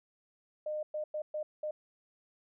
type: tone bursts at uneven times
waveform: sine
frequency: 609 Hz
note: D#5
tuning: 37 cents flat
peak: -33 dBFS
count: 5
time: 0.66-0.83 / 0.94-1.04 / 1.14-1.22 / 1.34-1.43 / 1.63-1.71 s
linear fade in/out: 5 ms
effects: none